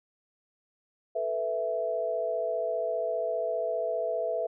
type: chord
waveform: sine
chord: A suspended second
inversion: none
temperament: just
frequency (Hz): 440 / 495 / 660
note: A4 / B4 / E5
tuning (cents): 0 / +4 / +2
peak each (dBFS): -35 / -33 / -29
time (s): 1.15-4.47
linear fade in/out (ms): 10
effects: none